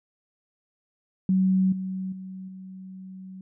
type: tone with level steps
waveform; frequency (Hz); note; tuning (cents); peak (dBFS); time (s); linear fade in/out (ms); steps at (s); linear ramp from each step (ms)
sine; 188.2; F#3; +30; -18 / -28 / -35 / -38; 1.29-3.41; 2; 1.72 / 2.12 / 2.48; 5
effects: none